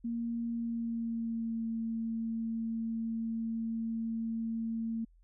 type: tone with pitch glide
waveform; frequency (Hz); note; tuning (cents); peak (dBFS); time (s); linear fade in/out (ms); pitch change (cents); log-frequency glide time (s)
sine; 233.1 to 226.5; A#3 to A#3; 0 to -50; -32; 0.04-5.05; 10; -50; 0.5-1.67
effects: added 42 Hz sine -59 dBFS peak until 5.23 s